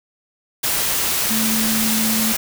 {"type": "tone in noise", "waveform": "sine", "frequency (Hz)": 220.8, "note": "A3", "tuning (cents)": 6, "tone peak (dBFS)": -20, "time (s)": [1.3, 2.33], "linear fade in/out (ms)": 10, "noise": "white", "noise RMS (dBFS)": -20, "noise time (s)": [0.63, 2.37], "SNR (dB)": -3, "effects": []}